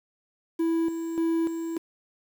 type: tone with tremolo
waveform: triangle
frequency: 330 Hz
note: E4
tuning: 2 cents sharp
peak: -20 dBFS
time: 0.59-1.78 s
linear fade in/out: 10 ms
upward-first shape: square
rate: 1.7 Hz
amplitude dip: 55%
effects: 8-bit